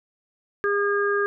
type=harmonic tone; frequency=406 Hz; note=G#4; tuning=39 cents flat; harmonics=1 / 3 / 4; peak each=-22 / -27 / -25 dBFS; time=0.64-1.26 s; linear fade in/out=0 ms; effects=none